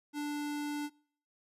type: tone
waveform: square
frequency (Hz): 293.7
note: D4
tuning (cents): 0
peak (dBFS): -35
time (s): 0.13-0.9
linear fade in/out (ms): 50
effects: noise-tail reverb RT60 0.6 s tail -26 dB re dry + resampled to 32000 Hz